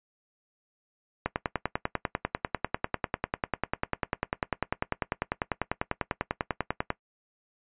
click train, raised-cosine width 0.5 ms, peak -11 dBFS, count 58, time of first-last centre 1.26-6.904 s, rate 10.1 Hz, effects noise-tail reverb RT60 0.1 s tail -18 dB re dry + resampled to 8000 Hz

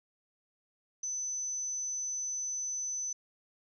sine tone, 6040 Hz, F#8, 35 cents sharp, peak -33 dBFS, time 1.03-3.13 s, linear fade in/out 5 ms, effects none

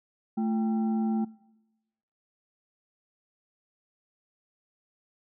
sine tone with frequency modulation, 220 Hz, A3, in tune, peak -25 dBFS, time 0.37-1.25 s, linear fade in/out 10 ms, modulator 567 Hz, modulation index 0.5, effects noise-tail reverb RT60 1.0 s tail -23 dB re dry

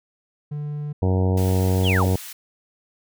triangle tone, 147.8 Hz, D3, 11 cents sharp, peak -24 dBFS, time 0.51-0.93 s, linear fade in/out 10 ms
harmonic tone, 93.4 Hz, F#2, 17 cents sharp, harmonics 1 / 2 / 3 / 4 / 5 / 6 / 7 / 8 / 9 / 10, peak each -18 / -25 / -29 / -30 / -28 / -36 / -35 / -37 / -39 / -40 dBFS, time 1.02-2.16 s, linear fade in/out 5 ms
white high-pass noise, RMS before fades -37 dBFS, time 1.37-2.33 s, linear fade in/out 5 ms, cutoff 1300 Hz, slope 12 dB/octave
sine linear sweep, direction down, 3573 to 116.5 Hz, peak -21 dBFS, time 1.83-2.08 s, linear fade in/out 50 ms
effects none

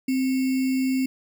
sine tone with sample-and-hold, 261.6 Hz, C4, in tune, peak -20 dBFS, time 0.08-1.06 s, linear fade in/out 5 ms, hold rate 2450 Hz, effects none

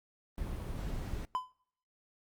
brown noise, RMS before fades -38 dBFS, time 0.38-1.25 s, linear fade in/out 0 ms
triangle tone with exponential decay, 1012 Hz, B5, 42 cents sharp, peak -25 dBFS, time 1.35-1.52 s, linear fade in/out 0 ms, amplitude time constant 35 ms
effects noise-tail reverb RT60 0.7 s tail -26 dB re dry + Opus 32 kbps

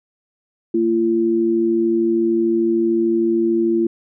sine tone pair together, 227.3 / 340.6 Hz, A#3 / F4, -43 / -43 cents, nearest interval perfect fifth, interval 700 cents, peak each -21 / -15 dBFS, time 0.74-3.87 s, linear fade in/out 5 ms, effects none

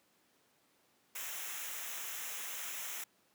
white noise with comb filter, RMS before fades -42 dBFS, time 1.15-3.04 s, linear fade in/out 5 ms, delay 0.22 ms, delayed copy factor -0.7, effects pink hiss -71 dBFS RMS until 3.34 s + high-pass 200 Hz 12 dB/octave

